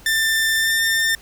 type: tone with pitch glide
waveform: sawtooth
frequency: 1785 to 1801.6 Hz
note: A6 to A6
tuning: +24 to +40 cents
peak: -13 dBFS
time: 0.06-1.15 s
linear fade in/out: 2 ms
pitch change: +16 cents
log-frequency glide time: 0.57-0.76 s
effects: added 50 Hz sine -47 dBFS peak until 1.21 s + pink hiss -47 dBFS RMS until 1.21 s